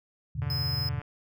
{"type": "chord", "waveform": "sine", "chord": "E minor seventh", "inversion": "none", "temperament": "equal", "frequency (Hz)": [82.41, 98, 123.47, 146.83], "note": ["E2", "G2", "B2", "D3"], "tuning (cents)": [0, 0, 0, 0], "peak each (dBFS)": [-35, -36, -32, -34], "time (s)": [0.35, 1], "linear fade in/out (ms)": 10}
{"type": "click train", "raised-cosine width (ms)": 0.5, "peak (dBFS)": -29, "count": 88, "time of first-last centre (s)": [0.42, 1.016], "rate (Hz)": 146}
{"type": "tone", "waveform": "square", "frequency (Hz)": 5100, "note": "D#8", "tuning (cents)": 42, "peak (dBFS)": -31, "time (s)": [0.5, 0.89], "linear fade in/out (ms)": 2}
{"effects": []}